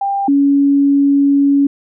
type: tone pair in turn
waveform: sine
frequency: 794 / 280.7 Hz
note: G5 / C#4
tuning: +22 / +22 cents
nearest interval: octave + tritone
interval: 1800 cents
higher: first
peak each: -14 / -8 dBFS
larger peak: second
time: 0.01-0.28 / 0.28-1.67 s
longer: second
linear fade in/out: 5 ms
effects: none